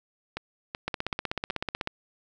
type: two click trains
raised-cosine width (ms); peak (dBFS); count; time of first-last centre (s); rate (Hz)
0.3; -16 / -13; 4 / 17; 0.37-1.506 / 0.88-1.874; 2.64 / 16.1
effects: none